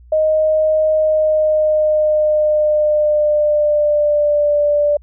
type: tone with pitch glide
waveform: sine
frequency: 622.3 to 587.4 Hz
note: D#5 to D5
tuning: 0 to 0 cents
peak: -11 dBFS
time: 0.12-4.97 s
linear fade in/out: 5 ms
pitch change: -100 cents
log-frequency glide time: 0.93-4.59 s
effects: added 60 Hz sine -40 dBFS peak until 5.02 s